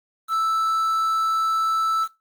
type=tone with quantisation; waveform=triangle; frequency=1318.5 Hz; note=E6; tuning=in tune; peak=-17 dBFS; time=0.28-2.08 s; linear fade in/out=50 ms; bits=7; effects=noise-tail reverb RT60 0.2 s tail -17 dB re dry + Opus 32 kbps